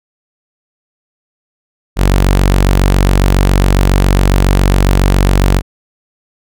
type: tone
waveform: sawtooth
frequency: 47.27 Hz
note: F#1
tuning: 38 cents sharp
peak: -3 dBFS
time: 1.96-5.62 s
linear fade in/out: 50 ms
effects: none